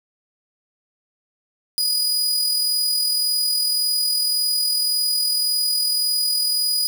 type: tone with amplitude modulation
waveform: sawtooth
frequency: 4930 Hz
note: D#8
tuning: 17 cents flat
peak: -14 dBFS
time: 1.78-6.87 s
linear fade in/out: 0 ms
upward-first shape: sine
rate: 41.8 Hz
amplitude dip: 30%
effects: none